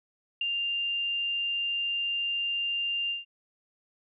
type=tone with ADSR envelope; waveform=sine; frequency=2794 Hz; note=F7; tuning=in tune; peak=-24 dBFS; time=0.41-3.25 s; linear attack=4 ms; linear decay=7 ms; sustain=-3 dB; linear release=150 ms; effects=none